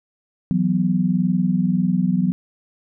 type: chord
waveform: sine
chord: E suspended second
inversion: none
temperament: equal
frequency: 164.81 / 185 / 246.9 Hz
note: E3 / F#3 / B3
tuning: 0 / 0 / 0 cents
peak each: -22 / -18 / -23 dBFS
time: 0.51-2.32 s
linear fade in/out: 0 ms
effects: none